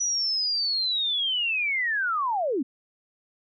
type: linear sweep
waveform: sine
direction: down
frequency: 5920 to 233.2 Hz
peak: -23 dBFS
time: 0-2.63 s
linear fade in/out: 10 ms
effects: none